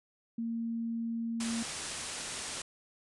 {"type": "tone", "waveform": "sine", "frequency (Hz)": 230, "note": "A#3", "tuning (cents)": -23, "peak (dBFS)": -32, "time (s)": [0.38, 1.63], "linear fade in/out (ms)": 5}
{"type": "low-pass noise", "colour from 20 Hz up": "white", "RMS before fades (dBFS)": -40, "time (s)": [1.4, 2.62], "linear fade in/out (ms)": 5, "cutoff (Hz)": 10000, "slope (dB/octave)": 96}
{"effects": []}